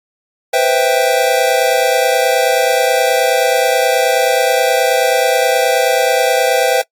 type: chord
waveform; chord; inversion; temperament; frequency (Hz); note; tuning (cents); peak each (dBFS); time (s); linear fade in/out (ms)
square; C major seventh; third; equal; 493.9 / 523.3 / 659.3 / 784; B4 / C5 / E5 / G5; 0 / 0 / 0 / 0; -17; 0.53-6.82; 10
effects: noise-tail reverb RT60 0.1 s tail -22 dB re dry + AAC 64 kbps